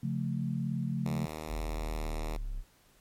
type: chord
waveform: sine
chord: Db augmented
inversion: none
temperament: equal with one note detuned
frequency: 138.59 / 176.34 / 220 Hz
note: Db3 / F3 / A3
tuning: 0 / +17 / 0 cents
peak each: -33 / -35 / -35 dBFS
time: 0.03-1.26 s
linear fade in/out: 5 ms
type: tone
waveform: 5% pulse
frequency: 77.78 Hz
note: D#2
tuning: in tune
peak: -27 dBFS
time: 1.05-2.37 s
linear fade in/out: 10 ms
type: linear sweep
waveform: triangle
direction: down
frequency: 47.36 to 32.7 Hz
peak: -31 dBFS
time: 1.47-2.64 s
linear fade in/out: 50 ms
effects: pink hiss -64 dBFS RMS until 3 s + MP3 64 kbps